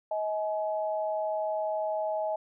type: tone pair together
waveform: sine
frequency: 633.8 / 846 Hz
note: D#5 / G#5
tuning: +32 / +32 cents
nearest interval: perfect fourth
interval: 500 cents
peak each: -29 / -33 dBFS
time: 0.11-2.36 s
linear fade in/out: 5 ms
effects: none